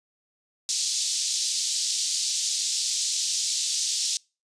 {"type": "band-pass noise", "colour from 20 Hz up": "white", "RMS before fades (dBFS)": -27, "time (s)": [0.69, 4.17], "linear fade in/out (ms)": 0, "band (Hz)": [3900, 7300], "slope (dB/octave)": 24, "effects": ["noise-tail reverb RT60 0.3 s tail -26 dB re dry", "resampled to 22050 Hz"]}